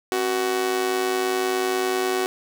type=tone with amplitude modulation; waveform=sawtooth; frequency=373.8 Hz; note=F#4; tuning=18 cents sharp; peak=-14 dBFS; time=0.12-2.26 s; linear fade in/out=0 ms; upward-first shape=sine; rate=110 Hz; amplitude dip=70%; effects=none